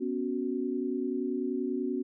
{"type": "chord", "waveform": "sine", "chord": "B suspended second", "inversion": "none", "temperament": "equal", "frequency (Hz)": [246.9, 277.2, 370], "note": ["B3", "C#4", "F#4"], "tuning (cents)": [0, 0, 0], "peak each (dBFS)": -33, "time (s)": [0, 2.03], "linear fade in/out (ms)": 20, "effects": []}